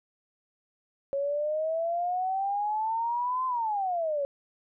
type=exponential two-way sweep; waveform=sine; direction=up then down; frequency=550 to 1039 to 550 Hz; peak=-26 dBFS; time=1.13-4.25 s; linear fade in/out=0 ms; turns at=3.46 s; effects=none